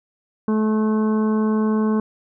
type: harmonic tone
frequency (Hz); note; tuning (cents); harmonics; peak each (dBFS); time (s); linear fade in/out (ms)
216.3; A3; -29; 1 / 2 / 3 / 4 / 5 / 6 / 7; -17 / -24 / -38 / -35 / -31 / -44 / -40; 0.48-2; 2
effects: none